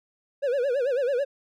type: tone with vibrato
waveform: triangle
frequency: 523.3 Hz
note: C5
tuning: in tune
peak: -20 dBFS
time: 0.42-1.25 s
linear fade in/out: 20 ms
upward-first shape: sine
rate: 9.1 Hz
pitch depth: 170 cents each way
effects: none